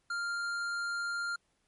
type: tone with tanh clipping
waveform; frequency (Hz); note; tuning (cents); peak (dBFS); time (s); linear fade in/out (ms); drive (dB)
triangle; 1396.9; F6; 0; -34; 0.1-1.36; 5; 16
effects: pink hiss -75 dBFS RMS until 1.67 s + MP3 48 kbps

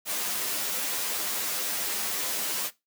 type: noise with comb filter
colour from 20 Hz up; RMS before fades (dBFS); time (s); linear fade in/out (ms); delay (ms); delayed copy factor
white; -30; 0.05-2.71; 50; 9.9; +0.7
effects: noise-tail reverb RT60 0.2 s tail -18 dB re dry + high-pass 200 Hz 12 dB/octave

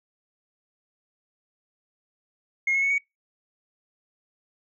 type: tone with pitch steps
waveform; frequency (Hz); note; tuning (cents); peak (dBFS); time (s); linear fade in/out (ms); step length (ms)
sine; 2151 / 2181 / 2211 / 2242; C7 / C#7 / C#7 / C#7; +47 / -29 / -5 / +19; -19; 2.67-2.982; 5; 78
effects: noise-tail reverb RT60 0.2 s tail -24 dB re dry + tanh soft clip ceiling -17 dBFS

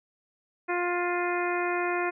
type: harmonic tone with a mistuned harmonic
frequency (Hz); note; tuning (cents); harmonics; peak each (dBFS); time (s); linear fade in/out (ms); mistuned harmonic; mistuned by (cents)
352.8; F4; +18; 1 / 2 / 3 / 4 / 5 / 6 / 7; -29 / -32 / -34 / -35 / -36 / -37 / -37; 0.68-2.11; 20; 6; -22
effects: none

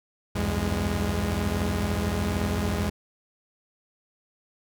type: tone cluster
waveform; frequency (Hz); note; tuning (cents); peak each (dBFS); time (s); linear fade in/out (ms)
sawtooth; 62.7 / 84 / 97.4 / 105.5 / 206; B1 / E2 / G2 / G#2 / G#3; +27 / +33 / -11 / +28 / -14; -29 / -24 / -31 / -33 / -25; 0.35-2.9; 10
effects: none

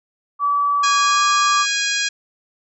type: tone with pitch glide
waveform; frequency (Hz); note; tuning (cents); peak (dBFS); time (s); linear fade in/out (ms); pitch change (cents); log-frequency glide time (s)
sine; 1149 to 1171.1; D6 to D6; -38 to -5; -15; 0.39-1.66; 50; +33; 0.97-1.23
type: harmonic tone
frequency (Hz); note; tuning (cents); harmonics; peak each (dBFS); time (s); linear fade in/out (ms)
823; G#5; -16; 2 / 3 / 4 / 5 / 6 / 7 / 8 / 9; -23 / -25 / -26 / -27 / -28 / -28 / -29 / -30; 0.83-2.09; 10
effects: none

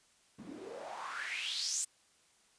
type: noise with band-pass filter sweep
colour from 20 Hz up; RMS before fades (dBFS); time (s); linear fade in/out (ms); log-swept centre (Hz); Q
white; -40; 0.38-1.85; 10; 200 to 8100; 5.2
effects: white hiss -68 dBFS RMS until 2.58 s + resampled to 22050 Hz

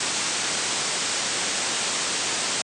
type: low-pass noise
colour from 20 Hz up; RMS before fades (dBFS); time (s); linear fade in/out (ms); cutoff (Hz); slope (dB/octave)
white; -26; 0-2.62; 5; 8700; 96
effects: high-pass 150 Hz 12 dB/octave

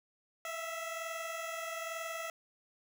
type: tone pair together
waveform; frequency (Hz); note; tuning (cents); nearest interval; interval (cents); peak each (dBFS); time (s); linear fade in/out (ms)
15% pulse; 654 / 675.1; E5 / E5; -14 / +41; minor second; 55; -33 / -38; 0.45-2.3; 2
effects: none

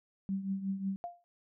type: tone with tremolo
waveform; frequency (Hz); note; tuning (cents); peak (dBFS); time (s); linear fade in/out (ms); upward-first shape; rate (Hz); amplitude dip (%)
sine; 194; G3; -18; -29; 0.29-0.96; 0; triangle; 5.5; 75
type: tone with exponential decay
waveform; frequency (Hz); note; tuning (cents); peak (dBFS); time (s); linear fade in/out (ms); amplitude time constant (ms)
sine; 698.5; F5; 0; -33; 1.04-1.24; 0; 42
effects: none

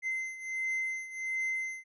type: beating tone pair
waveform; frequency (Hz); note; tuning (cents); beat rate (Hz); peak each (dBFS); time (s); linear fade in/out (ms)
triangle; 2068 / 2069.4; C7 / C7; -21 / -20; 1.4; -32 / -36; 0.02-1.84; 50
effects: resampled to 24000 Hz

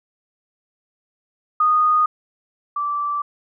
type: tone pair in turn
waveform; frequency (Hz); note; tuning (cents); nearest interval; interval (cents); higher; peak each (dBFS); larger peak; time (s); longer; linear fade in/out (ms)
sine; 1235 / 1165.7; D#6 / D6; -13 / -13; minor second; 100; first; -13 / -20; first; 1.6-2.06 / 2.76-3.22; neither; 5
effects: none

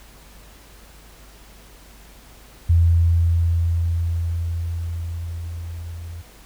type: tone with level ramp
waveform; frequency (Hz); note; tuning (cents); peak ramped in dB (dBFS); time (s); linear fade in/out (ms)
sine; 84.4; E2; +41; -11 to -31; 2.69-6.22; 10
effects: added 50 Hz sine -46 dBFS peak until 6.45 s + pink hiss -48 dBFS RMS until 6.45 s

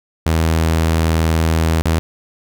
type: tone with dropouts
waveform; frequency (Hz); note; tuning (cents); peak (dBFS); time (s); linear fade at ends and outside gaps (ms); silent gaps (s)
sawtooth; 81; E2; -30; -9; 0.26-1.99; 0; 1.82-1.856
effects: none

